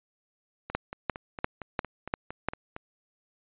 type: two click trains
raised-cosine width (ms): 0.5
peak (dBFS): -22 / -11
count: 10 / 6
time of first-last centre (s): 0.7-2.764 / 0.75-2.486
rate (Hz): 4.36 / 2.88
effects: resampled to 8000 Hz